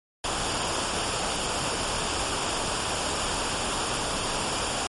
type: noise with comb filter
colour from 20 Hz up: pink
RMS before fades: -28 dBFS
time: 0.24-4.87 s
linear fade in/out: 2 ms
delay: 0.49 ms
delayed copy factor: -0.55
effects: MP3 48 kbps